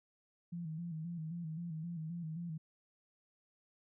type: tone with vibrato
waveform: sine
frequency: 164.81 Hz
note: E3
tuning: in tune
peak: -39 dBFS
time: 0.52-2.58 s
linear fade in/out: 10 ms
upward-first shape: square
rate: 3.8 Hz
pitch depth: 73 cents each way
effects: none